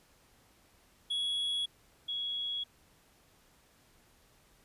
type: tone pair in turn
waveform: triangle / sine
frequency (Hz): 3351 / 3339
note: G#7 / G#7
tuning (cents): +15 / +9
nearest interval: unison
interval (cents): 6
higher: first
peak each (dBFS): -29 / -33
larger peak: first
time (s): 1.1-1.66 / 2.08-2.64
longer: neither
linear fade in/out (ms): 10
effects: pink hiss -65 dBFS RMS until 4.64 s + resampled to 32000 Hz